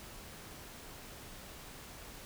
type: silence
effects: pink hiss -50 dBFS RMS until 2.25 s